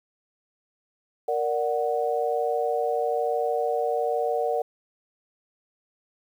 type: chord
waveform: sine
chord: Bb augmented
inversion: none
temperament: equal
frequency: 466.2 / 587.3 / 740 Hz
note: Bb4 / D5 / F#5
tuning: 0 / 0 / 0 cents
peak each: -26 / -28 / -27 dBFS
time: 1.28-4.62 s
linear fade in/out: 5 ms
effects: 9-bit